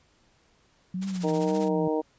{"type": "tone with vibrato", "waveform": "sine", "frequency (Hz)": 180, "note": "F#3", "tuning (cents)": -47, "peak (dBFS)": -28, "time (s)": [0.94, 1.88], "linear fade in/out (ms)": 5, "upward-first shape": "triangle", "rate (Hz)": 1.9, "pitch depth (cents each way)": 150}
{"type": "noise with tremolo", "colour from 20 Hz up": "white", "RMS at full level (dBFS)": -39, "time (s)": [1.01, 1.69], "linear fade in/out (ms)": 20, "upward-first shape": "sine", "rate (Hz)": 15, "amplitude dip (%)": 70}
{"type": "harmonic tone", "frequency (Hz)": 155.56, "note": "D#3", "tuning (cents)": 0, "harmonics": [2, 3, 4, 5, 6], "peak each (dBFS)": [-28, -27, -32, -36, -35], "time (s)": [1.23, 2.02], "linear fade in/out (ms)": 20}
{"effects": ["pink hiss -64 dBFS RMS until 2.18 s", "resampled to 16000 Hz"]}